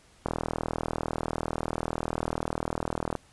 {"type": "click train", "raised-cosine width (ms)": 1, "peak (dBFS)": -14, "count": 117, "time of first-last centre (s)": [0.26, 3.153], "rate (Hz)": 40.1, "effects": ["pink hiss -59 dBFS RMS until 3.32 s", "resampled to 24000 Hz"]}